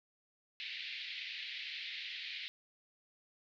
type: band-pass noise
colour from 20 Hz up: pink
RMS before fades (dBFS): -44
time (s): 0.6-2.48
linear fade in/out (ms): 0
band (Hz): 2000 to 4300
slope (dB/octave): 48
effects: none